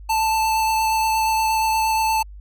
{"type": "tone with vibrato", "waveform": "square", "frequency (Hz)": 882, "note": "A5", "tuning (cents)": 4, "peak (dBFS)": -18, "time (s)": [0.09, 2.23], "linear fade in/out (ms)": 10, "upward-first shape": "sine", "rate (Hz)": 8.5, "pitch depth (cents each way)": 11, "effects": ["added 50 Hz sine -36 dBFS peak until 2.4 s", "AAC 64 kbps"]}